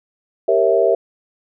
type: chord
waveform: sine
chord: G diminished seventh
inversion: none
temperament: equal with one note detuned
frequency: 392 / 466.2 / 545.8 / 659.3 Hz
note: G4 / Bb4 / Db5 / Fb5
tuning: 0 / 0 / -27 / 0 cents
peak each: -18 / -17 / -19 / -16 dBFS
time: 0.48-0.95 s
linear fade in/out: 5 ms
effects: none